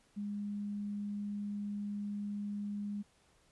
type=tone; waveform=sine; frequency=204.9 Hz; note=G#3; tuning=23 cents flat; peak=-36 dBFS; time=0.16-3.03 s; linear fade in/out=20 ms; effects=pink hiss -69 dBFS RMS until 3.51 s + resampled to 24000 Hz